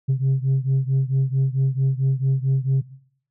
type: beating tone pair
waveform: sine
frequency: 132.3 / 136.8 Hz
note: C3 / C#3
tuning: +20 / -23 cents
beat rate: 4.5 Hz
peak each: -17 / -19 dBFS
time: 0.08-2.82 s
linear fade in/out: 20 ms
effects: noise-tail reverb RT60 0.6 s tail -17 dB re dry + tanh soft clip ceiling -14 dBFS